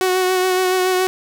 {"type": "tone with vibrato", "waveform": "sawtooth", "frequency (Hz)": 370, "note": "F#4", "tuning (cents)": 0, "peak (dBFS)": -11, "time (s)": [0.01, 1.07], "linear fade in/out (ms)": 0, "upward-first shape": "sine", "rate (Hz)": 7.1, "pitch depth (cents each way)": 21, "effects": []}